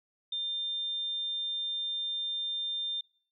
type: tone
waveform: sine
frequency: 3600 Hz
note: A7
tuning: 39 cents sharp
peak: -31 dBFS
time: 0.32-3.01 s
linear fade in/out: 5 ms
effects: noise-tail reverb RT60 0.5 s tail -23 dB re dry